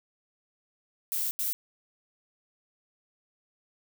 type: noise bursts at uneven times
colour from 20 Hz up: violet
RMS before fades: -30 dBFS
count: 2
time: 1.12-1.31 / 1.39-1.53 s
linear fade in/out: 0 ms
effects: none